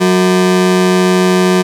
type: ring-modulated tone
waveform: 40% pulse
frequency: 275.3 Hz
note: C#4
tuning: 12 cents flat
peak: -4 dBFS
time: 0-1.63 s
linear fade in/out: 20 ms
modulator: 91.1 Hz
effects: low-pass 10000 Hz 12 dB/octave + 7-bit